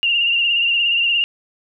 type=tone with vibrato; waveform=sine; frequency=2794 Hz; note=F7; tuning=in tune; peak=-14 dBFS; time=0.03-1.24 s; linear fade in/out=0 ms; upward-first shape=triangle; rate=17 Hz; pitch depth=54 cents each way; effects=none